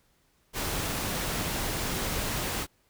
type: noise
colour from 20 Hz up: pink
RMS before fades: -31 dBFS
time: 0.53-2.67 s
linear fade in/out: 50 ms
effects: pink hiss -68 dBFS RMS until 2.89 s